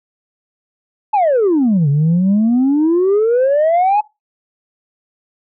sine exponential two-way sweep, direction down then up, 880 to 138.59 to 858 Hz, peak -8 dBFS, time 1.13-4.01 s, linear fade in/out 10 ms, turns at 1.89 s, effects noise-tail reverb RT60 0.2 s tail -19 dB re dry + tanh soft clip ceiling -8 dBFS

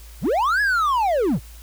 triangle linear two-way sweep, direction up then down, 84.6 to 1713 to 84.6 Hz, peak -15 dBFS, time 0.21-1.4 s, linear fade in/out 50 ms, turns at 0.61 s, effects added 56 Hz sine -39 dBFS peak until 1.62 s + white hiss -48 dBFS RMS until 1.62 s

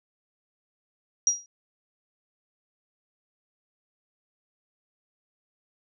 sine tone with exponential decay, 5730 Hz, F8, 44 cents sharp, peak -15 dBFS, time 1.27-1.46 s, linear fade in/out 1 ms, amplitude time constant 41 ms, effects none

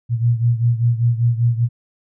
sine beating tone pair, 116.9 / 122 Hz, A#2 / B2, +5 / -21 cents, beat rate 5.1 Hz, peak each -15 / -19 dBFS, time 0.09-1.69 s, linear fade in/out 50 ms, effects none

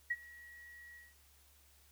sine tone with ADSR envelope, 1914 Hz, A#6, 45 cents sharp, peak -30 dBFS, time 0.1-1.15 s, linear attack 10 ms, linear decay 43 ms, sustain -22 dB, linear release 190 ms, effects added 70 Hz sine -67 dBFS peak until 1.91 s + white hiss -67 dBFS RMS until 1.91 s

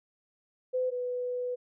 sine tone pair in turn, 508 / 495.3 Hz, B4 / B4, +49 / +5 cents, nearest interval unison, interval 44 cents, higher first, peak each -26 / -30 dBFS, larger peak first, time 0.73-0.91 / 0.91-1.56 s, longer second, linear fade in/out 20 ms, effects none

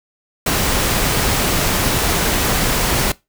pink noise, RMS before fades -17 dBFS, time 0.46-3.12 s, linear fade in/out 5 ms, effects noise-tail reverb RT60 0.2 s tail -20 dB re dry

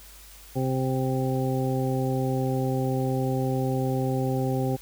harmonic tone, 130.81 Hz, C3, in tune, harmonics 1 / 2 / 3 / 4 / 6, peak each -26 / -29 / -31 / -32 / -34 dBFS, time 0.55-4.77 s, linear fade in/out 20 ms, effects added 50 Hz sine -49 dBFS peak until 4.81 s + white hiss -49 dBFS RMS until 4.81 s

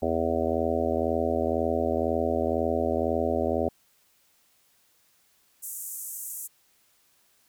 harmonic tone, 82 Hz, E2, 9 cents flat, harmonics 1 / 3 / 4 / 5 / 6 / 7 / 8 / 9, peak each -34 / -31 / -33 / -30 / -34 / -30 / -31 / -34 dBFS, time 0.02-3.69 s, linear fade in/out 5 ms
white band-pass noise, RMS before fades -37 dBFS, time 5.62-6.48 s, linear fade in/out 20 ms, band 6800 to 15000 Hz, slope 48 dB/octave
effects white hiss -65 dBFS RMS until 7.48 s

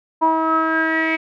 sawtooth tone with low-pass filter sweep, 321.2 Hz, E4, 45 cents flat, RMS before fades -18 dBFS, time 0.21-1.17 s, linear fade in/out 20 ms, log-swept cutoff 940 to 2300 Hz, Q 9.2, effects none

